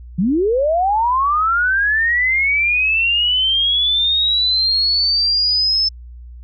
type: linear sweep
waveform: sine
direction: up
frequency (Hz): 161.4 to 5274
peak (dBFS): -13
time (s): 0.18-5.89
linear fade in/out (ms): 10
effects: added 60 Hz sine -33 dBFS peak until 6.43 s